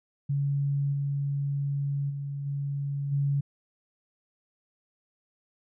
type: tone with level steps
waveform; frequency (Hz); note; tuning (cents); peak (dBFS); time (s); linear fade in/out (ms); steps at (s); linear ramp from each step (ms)
sine; 140.9; C#3; +29; -24 / -26 / -31 / -28 / -23; 0.29-3.41; 10; 0.92 / 2.09 / 2.45 / 3.11; 20
effects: none